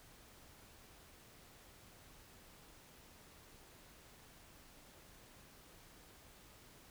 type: silence
effects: pink hiss -61 dBFS RMS until 6.9 s

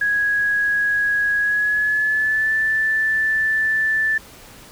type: tone with pitch glide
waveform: sine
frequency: 1661.2 to 1760 Hz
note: G#6 to A6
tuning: 0 to 0 cents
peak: -16 dBFS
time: 0.01-4.18 s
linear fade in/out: 5 ms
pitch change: +100 cents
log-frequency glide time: 1.38-2.54 s
effects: pink hiss -43 dBFS RMS until 4.71 s

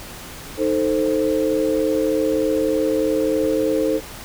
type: chord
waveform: sine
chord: A diminished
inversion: second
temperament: equal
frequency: 311.1 / 440 / 523.3 Hz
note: Eb4 / A4 / C5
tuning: 0 / 0 / 0 cents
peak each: -21 dBFS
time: 0.57-4.01 s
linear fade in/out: 50 ms
effects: pink hiss -36 dBFS RMS until 4.24 s

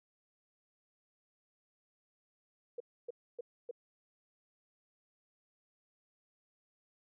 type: tone bursts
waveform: sine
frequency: 478.9 Hz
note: A#4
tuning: 47 cents sharp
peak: -38 dBFS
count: 4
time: 2.78-3.712 s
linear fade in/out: 5 ms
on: 23 ms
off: 280 ms
effects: none

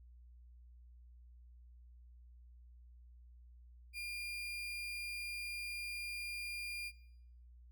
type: tone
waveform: 35% pulse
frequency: 2408 Hz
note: D7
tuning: 43 cents sharp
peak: -39 dBFS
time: 3.93-6.92 s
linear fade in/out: 50 ms
effects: noise-tail reverb RT60 0.8 s tail -21 dB re dry + added 60 Hz sine -56 dBFS peak until 7.71 s

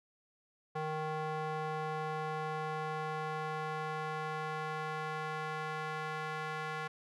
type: tone with band-pass filter sweep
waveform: square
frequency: 155.56 Hz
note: D#3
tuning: in tune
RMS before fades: -38 dBFS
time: 0.75-6.88 s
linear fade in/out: 10 ms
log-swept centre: 820 to 1400 Hz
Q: 1.2
effects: none

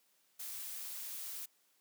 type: noise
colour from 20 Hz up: blue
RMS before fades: -44 dBFS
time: 0.39-1.46 s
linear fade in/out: 10 ms
effects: white hiss -73 dBFS RMS until 1.8 s + high-pass 200 Hz 12 dB/octave

